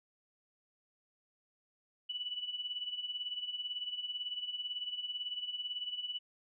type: tone with tremolo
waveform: sine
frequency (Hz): 2960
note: F#7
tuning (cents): 0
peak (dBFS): -34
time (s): 2.09-6.19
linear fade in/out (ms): 10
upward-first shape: sine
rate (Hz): 18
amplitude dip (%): 70
effects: none